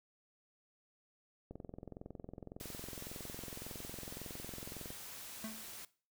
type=click train; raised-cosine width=2 ms; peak=-33 dBFS; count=75; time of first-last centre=1.51-4.904 s; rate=21.8 Hz
type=noise; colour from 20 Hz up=white; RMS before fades=-49 dBFS; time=2.6-5.85 s; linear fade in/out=2 ms
type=tone with exponential decay; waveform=square; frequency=220 Hz; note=A3; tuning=in tune; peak=-39 dBFS; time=5.44-5.68 s; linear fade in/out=2 ms; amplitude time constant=52 ms
effects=noise-tail reverb RT60 0.4 s tail -19 dB re dry